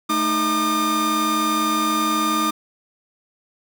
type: tone cluster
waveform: 45% pulse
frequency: 218.9 / 311.3 / 1206 Hz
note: A3 / D#4 / D6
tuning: -9 / +1 / +46 cents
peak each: -27 / -24 / -20 dBFS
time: 0.09-2.51 s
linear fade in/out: 10 ms
effects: none